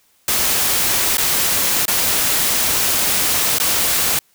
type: noise with dropouts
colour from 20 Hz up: white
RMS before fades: -17 dBFS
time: 0.28-4.19 s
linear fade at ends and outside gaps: 2 ms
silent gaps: 1.171-1.181 / 1.855-1.88 / 3.585-3.599 s
effects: white hiss -58 dBFS RMS until 4.34 s